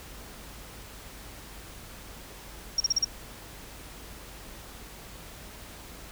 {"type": "tone bursts", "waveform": "sine", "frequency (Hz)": 5588, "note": "F8", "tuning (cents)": 0, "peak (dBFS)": -20, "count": 5, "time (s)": [2.78, 3.047], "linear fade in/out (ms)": 5, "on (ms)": 23, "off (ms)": 38, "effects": ["added 50 Hz sine -49 dBFS peak until 6.11 s", "pink hiss -46 dBFS RMS until 6.11 s"]}